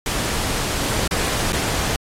pink noise with dropouts, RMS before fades -22 dBFS, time 0.06-1.96 s, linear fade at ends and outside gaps 1 ms, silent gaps 1.076-1.111 / 1.522-1.53 s, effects low-pass 11000 Hz 12 dB/octave + AAC 48 kbps

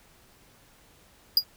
square tone with exponential decay, 4866 Hz, D#8, 39 cents flat, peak -13 dBFS, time 1.37-1.44 s, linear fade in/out 2 ms, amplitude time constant 15 ms, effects pink hiss -58 dBFS RMS until 1.56 s

